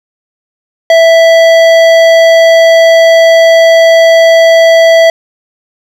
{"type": "tone with hard clipping", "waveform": "triangle", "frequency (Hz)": 659.3, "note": "E5", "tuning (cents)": 0, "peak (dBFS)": -3, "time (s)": [0.9, 5.1], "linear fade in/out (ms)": 2, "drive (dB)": 17, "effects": []}